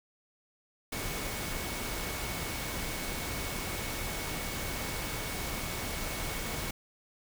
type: tone in noise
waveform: sine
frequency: 2217 Hz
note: C#7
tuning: in tune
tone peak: -45 dBFS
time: 0.92-6.71 s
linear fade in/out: 5 ms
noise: pink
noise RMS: -36 dBFS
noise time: 0.92-6.71 s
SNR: -12 dB
effects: none